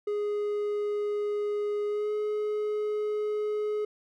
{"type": "tone with pitch glide", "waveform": "triangle", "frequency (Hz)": [414.9, 422.2], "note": ["G#4", "G#4"], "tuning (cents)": [-2, 29], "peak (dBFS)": -25, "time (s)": [0.07, 3.85], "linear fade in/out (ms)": 5, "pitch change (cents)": 31, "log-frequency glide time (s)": [1.87, 2.12], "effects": []}